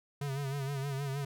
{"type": "tone with vibrato", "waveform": "square", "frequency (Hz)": 138.59, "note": "C#3", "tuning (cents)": 0, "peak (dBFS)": -34, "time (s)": [0.21, 1.25], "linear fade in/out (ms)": 5, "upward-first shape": "sine", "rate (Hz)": 6.4, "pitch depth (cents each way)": 65, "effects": []}